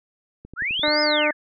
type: click train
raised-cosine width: 3 ms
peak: -27 dBFS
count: 6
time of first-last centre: 0.45-0.881 s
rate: 11.6 Hz
type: linear two-way sweep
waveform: sine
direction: up then down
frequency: 1259 to 5170 to 1615 Hz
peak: -22 dBFS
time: 0.56-1.33 s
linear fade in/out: 50 ms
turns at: 1.01 s
type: harmonic tone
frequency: 300 Hz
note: D4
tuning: 37 cents sharp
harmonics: 1 / 2 / 3 / 4 / 5 / 6 / 7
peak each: -27 / -22 / -29 / -31 / -27 / -32 / -26 dBFS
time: 0.83-1.31 s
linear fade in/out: 5 ms
effects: none